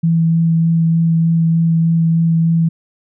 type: tone with vibrato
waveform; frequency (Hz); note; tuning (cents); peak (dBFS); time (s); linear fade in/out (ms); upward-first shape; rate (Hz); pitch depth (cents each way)
sine; 164.81; E3; 0; -10; 0.03-2.69; 10; sine; 3.3; 10
effects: none